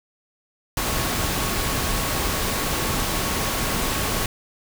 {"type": "tone in noise", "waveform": "sine", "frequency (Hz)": 1105, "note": "C#6", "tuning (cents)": -6, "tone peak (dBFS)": -35, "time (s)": [0.77, 4.26], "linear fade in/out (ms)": 2, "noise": "pink", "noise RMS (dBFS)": -24, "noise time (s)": [0.77, 4.26], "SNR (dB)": -14, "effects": []}